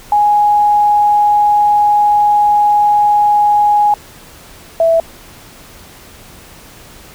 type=tone pair in turn; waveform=sine; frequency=830.6 / 659.2 Hz; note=G#5 / E5; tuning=0 / 0 cents; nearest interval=major third; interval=400 cents; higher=first; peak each=-7 dBFS; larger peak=neither; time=0.12-3.94 / 4.8-5 s; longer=first; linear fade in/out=2 ms; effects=pink hiss -38 dBFS RMS until 7.14 s